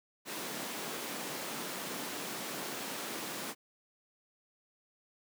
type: high-pass noise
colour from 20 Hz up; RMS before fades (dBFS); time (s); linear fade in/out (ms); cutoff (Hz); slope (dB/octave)
pink; -40; 0.25-3.55; 50; 190; 24
effects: none